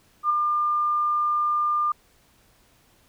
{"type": "tone with ADSR envelope", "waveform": "sine", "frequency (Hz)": 1200, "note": "D6", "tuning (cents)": 37, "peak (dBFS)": -16, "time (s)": [0.23, 1.92], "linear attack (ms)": 69, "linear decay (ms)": 8, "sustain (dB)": -4, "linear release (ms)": 4, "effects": ["pink hiss -60 dBFS RMS until 3.08 s"]}